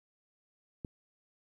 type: click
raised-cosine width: 3 ms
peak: -26 dBFS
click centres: 0.848 s
effects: 11-bit